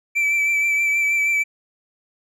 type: tone with vibrato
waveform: triangle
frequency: 2324 Hz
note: D7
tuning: 19 cents flat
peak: -15 dBFS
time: 0.15-1.44 s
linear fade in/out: 20 ms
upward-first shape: triangle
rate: 6.3 Hz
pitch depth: 29 cents each way
effects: none